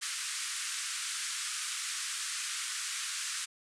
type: band-pass noise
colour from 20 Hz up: white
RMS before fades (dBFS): -37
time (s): 0.01-3.46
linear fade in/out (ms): 20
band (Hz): 1200 to 9600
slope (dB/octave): 48
effects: none